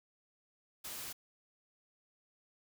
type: noise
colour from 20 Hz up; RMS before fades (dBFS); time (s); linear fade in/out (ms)
white; -44; 0.84-1.13; 10
effects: none